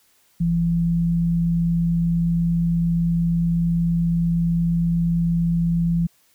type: tone pair together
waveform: sine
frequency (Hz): 47.4 / 168.8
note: F#1 / E3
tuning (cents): +43 / +41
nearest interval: octave + minor seventh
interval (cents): 2198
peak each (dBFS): -29 / -17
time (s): 0.4-6.07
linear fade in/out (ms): 10
effects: white hiss -60 dBFS RMS until 6.34 s